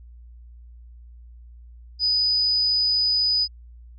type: tone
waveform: sine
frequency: 4978 Hz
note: D#8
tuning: in tune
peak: -18 dBFS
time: 1.99-3.48 s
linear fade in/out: 50 ms
effects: added 59 Hz sine -42 dBFS peak until 3.98 s